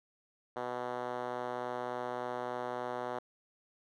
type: tone with band-pass filter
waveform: 5% pulse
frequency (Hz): 123.47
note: B2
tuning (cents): 0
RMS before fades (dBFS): -38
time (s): 0.56-3.19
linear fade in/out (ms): 5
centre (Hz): 610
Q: 0.99
effects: none